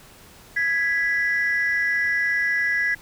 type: tone pair together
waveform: sine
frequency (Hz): 1661.2 / 1975.5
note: G#6 / B6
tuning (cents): 0 / 0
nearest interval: minor third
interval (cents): 300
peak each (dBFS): -21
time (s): 0.56-2.95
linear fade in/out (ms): 10
effects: tanh soft clip ceiling -14 dBFS + pink hiss -48 dBFS RMS until 3.01 s